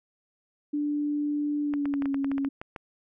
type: tone with pitch glide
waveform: sine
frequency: 293.7 to 275.6 Hz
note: D4 to C#4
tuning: 0 to -10 cents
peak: -25 dBFS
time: 0.73-2.49 s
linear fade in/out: 10 ms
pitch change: -110 cents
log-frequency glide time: 1.62-2.12 s
type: clicks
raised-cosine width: 0.5 ms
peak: -22 dBFS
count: 12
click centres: 1.738 / 1.856 / 1.939 / 2.022 / 2.057 / 2.144 / 2.245 / 2.316 / 2.381 / 2.448 / 2.615 / 2.762 s
effects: none